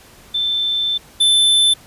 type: tone pair in turn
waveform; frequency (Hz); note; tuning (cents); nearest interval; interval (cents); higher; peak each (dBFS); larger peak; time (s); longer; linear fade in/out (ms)
sine / square; 3543 / 3530; A7 / A7; +11 / +5; unison; 6; first; -16 / -11; second; 0.34-0.98 / 1.2-1.74; first; 10
effects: pink hiss -45 dBFS RMS until 1.86 s + resampled to 32000 Hz

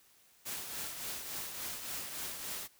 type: noise with tremolo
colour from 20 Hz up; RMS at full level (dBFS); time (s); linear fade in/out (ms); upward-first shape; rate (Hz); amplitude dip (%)
white; -39; 0.45-2.68; 20; triangle; 3.5; 50
effects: white hiss -65 dBFS RMS until 2.79 s

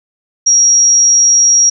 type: tone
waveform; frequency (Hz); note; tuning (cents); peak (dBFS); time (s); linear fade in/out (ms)
sine; 5660; F8; +22; -5; 0.46-1.7; 10
effects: none

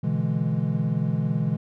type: chord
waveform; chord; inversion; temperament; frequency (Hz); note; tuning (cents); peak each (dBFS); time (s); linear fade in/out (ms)
triangle; E dominant seventh; second; equal with one note detuned; 123.47 / 146.83 / 164.81 / 209.2; B2 / D3 / E3 / G#3; 0 / 0 / 0 / +13; -26 / -25 / -24 / -27; 0.03-1.57; 10
effects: none

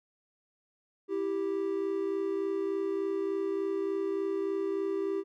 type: tone pair together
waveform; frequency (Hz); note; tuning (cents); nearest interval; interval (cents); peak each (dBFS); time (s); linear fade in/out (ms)
triangle; 328.6 / 392; E4 / G4; -5 / 0; minor third; 305; -33 / -28; 1.08-5.24; 50
effects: none

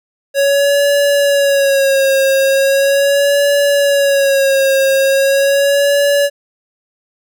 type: tone with vibrato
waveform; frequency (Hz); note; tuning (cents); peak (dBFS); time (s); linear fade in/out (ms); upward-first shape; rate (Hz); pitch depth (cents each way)
square; 554.4; C#5; 0; -10; 0.34-6.3; 50; sine; 0.39; 47
effects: none

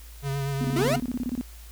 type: tone with vibrato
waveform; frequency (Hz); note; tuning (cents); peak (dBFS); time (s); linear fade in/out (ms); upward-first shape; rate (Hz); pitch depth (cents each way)
square; 138.59; C#3; 0; -27; 0.22-1.01; 50; triangle; 8.2; 36
type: tone bursts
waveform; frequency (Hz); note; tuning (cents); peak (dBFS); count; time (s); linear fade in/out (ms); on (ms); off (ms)
sine; 246.9; B3; 0; -25; 14; 0.61-1.411; 0; 34; 25
type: exponential sweep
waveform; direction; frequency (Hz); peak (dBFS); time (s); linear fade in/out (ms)
40% pulse; up; 312.9 to 740; -22; 0.76-0.96; 5
effects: added 56 Hz sine -42 dBFS peak until 1.71 s + white hiss -51 dBFS RMS until 1.71 s

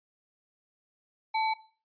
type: tone with sample-and-hold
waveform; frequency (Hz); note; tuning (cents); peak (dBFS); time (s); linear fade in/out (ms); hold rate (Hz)
sine; 880; A5; 0; -25; 1.34-1.54; 10; 3150
effects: noise-tail reverb RT60 0.4 s tail -17 dB re dry + resampled to 11025 Hz

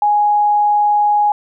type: tone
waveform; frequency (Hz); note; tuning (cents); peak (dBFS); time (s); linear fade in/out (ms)
sine; 831; G#5; +1; -10; 0.02-1.32; 2
effects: none

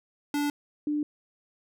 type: tone pair in turn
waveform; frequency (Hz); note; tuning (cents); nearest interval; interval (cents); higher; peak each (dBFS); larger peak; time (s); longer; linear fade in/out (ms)
square / sine; 290.7 / 297; D4 / D4; -18 / +20; unison; 38; second; -26 / -25; second; 0.34-0.5 / 0.87-1.03; neither; 2
effects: none

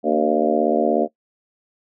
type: harmonic tone with a mistuned harmonic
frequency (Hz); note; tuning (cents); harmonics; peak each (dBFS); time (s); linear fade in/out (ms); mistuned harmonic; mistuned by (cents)
76.7; D#2; -24; 3 / 4 / 5 / 6 / 7 / 8 / 9; -23 / -23 / -23 / -23 / -23 / -23 / -23; 0.03-1.08; 50; 4; -62
effects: noise-tail reverb RT60 0.1 s tail -19 dB re dry

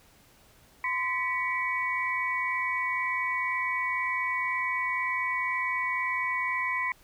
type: tone cluster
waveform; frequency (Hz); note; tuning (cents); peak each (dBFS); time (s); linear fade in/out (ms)
sine; 1025 / 1954 / 2249; C6 / B6 / C#7; -36 / -19 / +24; -31; 0.84-6.92; 2
effects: pink hiss -59 dBFS RMS until 7.03 s

